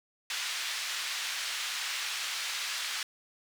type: band-pass noise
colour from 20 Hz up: white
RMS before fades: -35 dBFS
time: 0.3-3.03 s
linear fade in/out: 2 ms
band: 1500 to 4500 Hz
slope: 12 dB/octave
effects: none